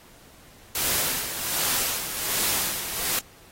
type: noise with tremolo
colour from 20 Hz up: white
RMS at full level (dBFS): -24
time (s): 0.75-3.19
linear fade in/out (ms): 2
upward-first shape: sine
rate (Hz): 1.3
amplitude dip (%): 60
effects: pink hiss -52 dBFS RMS until 3.51 s + AAC 48 kbps